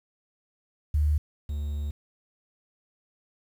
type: tone pair in turn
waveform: sine / triangle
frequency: 74.8 / 73.35 Hz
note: D2 / D2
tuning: +32 / -2 cents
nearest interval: unison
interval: 34 cents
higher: first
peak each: -20 / -26 dBFS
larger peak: first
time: 0.94-1.18 / 1.49-1.91 s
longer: second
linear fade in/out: 5 ms
effects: 9-bit